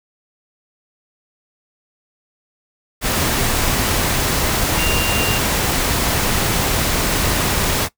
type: tone in noise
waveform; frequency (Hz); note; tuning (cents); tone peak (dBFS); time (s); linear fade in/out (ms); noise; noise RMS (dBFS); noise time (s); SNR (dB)
sine; 2783; F7; -7; -20; 4.76-5.41; 50; pink; -18; 3.01-7.89; -5
effects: noise-tail reverb RT60 0.1 s tail -18 dB re dry